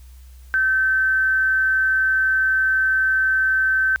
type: tone with amplitude modulation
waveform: sine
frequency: 1542 Hz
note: G6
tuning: 29 cents flat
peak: -14 dBFS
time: 0.54-3.96 s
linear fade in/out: 0 ms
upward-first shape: sine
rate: 232 Hz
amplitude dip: 30%
effects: added 63 Hz sine -40 dBFS peak until 4 s + white hiss -56 dBFS RMS until 4 s